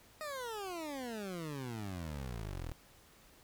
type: exponential sweep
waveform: 20% pulse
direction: down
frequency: 630 to 38.5 Hz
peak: -35 dBFS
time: 0.21-2.72 s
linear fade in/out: 0 ms
effects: pink hiss -62 dBFS RMS until 3.43 s